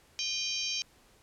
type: harmonic tone with a mistuned harmonic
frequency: 784 Hz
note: G5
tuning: in tune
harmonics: 3 / 4 / 5 / 6 / 7 / 8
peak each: -39 / -37 / -40 / -39 / -36 / -39 dBFS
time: 0.19-0.82 s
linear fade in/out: 0 ms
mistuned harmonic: 3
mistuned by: +66 cents
effects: pink hiss -62 dBFS RMS until 1.22 s + low-pass 12000 Hz 12 dB/octave